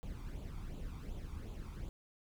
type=noise with flanger; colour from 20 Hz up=brown; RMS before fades=-44 dBFS; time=0.03-1.89 s; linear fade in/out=0 ms; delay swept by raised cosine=0.27 to 0.89 ms; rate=2.7 Hz; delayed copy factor=+0.65; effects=none